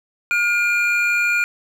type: tone pair together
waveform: triangle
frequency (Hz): 1427 / 2400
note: F6 / D7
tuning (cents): +37 / +37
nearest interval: major sixth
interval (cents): 900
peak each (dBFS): -18 / -16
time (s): 0.31-1.44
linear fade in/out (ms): 0
effects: none